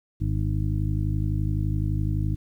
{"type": "harmonic tone with a mistuned harmonic", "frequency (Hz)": 51.8, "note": "G#1", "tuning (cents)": -4, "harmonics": [1, 2, 3, 4, 5, 6], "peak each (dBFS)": [-27, -25, -30, -39, -41, -35], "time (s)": [0.2, 2.36], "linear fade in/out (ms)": 20, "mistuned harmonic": 5, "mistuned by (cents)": -33, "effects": ["10-bit"]}